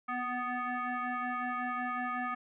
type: tone with frequency modulation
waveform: sine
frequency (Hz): 245.3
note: B3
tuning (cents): -12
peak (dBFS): -32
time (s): 0.08-2.35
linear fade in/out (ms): 10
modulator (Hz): 496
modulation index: 3.4
effects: none